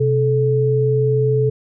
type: tone pair together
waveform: sine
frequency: 128.8 / 433.6 Hz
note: C3 / A4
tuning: -27 / -25 cents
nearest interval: octave + major sixth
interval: 2102 cents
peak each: -16 dBFS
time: 0-1.5 s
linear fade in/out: 10 ms
effects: none